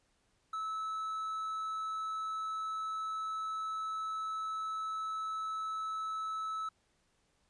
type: tone with hard clipping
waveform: triangle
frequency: 1303 Hz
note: E6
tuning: 20 cents flat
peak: -36 dBFS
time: 0.53-6.69 s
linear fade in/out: 5 ms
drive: 6 dB
effects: pink hiss -74 dBFS RMS until 7.49 s + resampled to 22050 Hz